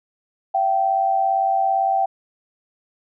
sine tone pair together, 676 / 773.7 Hz, E5 / G5, +43 / -23 cents, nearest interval major second, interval 234 cents, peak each -23 / -17 dBFS, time 0.54-2.06 s, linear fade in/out 10 ms, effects none

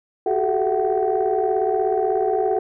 sine tone cluster, 373.5 / 390.3 / 429.4 / 677 / 755 Hz, F#4 / G4 / A4 / E5 / F#5, +16 / -8 / -42 / +46 / +35 cents, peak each -23 / -27 / -21 / -27 / -22 dBFS, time 0.26-2.59 s, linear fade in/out 5 ms, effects tanh soft clip ceiling -10 dBFS

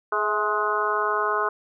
harmonic tone with a mistuned harmonic, 210.3 Hz, G#3, 22 cents sharp, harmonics 2 / 3 / 4 / 5 / 6 / 7, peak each -28 / -32 / -32 / -26 / -26 / -29 dBFS, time 0.12-1.49 s, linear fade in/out 5 ms, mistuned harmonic 3, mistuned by +49 cents, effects none

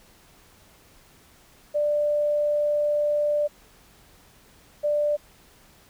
sine tone pair in turn, 591 / 591 Hz, D5 / D5, +11 / +11 cents, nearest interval unison, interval 0 cents, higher neither, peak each -20 dBFS, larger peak neither, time 1.74-3.48 / 4.83-5.17 s, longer first, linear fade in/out 20 ms, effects pink hiss -55 dBFS RMS until 5.89 s

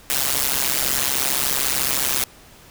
white noise with amplitude modulation, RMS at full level -17 dBFS, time 0.1-2.24 s, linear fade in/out 0 ms, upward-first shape sine, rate 134 Hz, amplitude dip 100%, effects pink hiss -47 dBFS RMS until 2.7 s

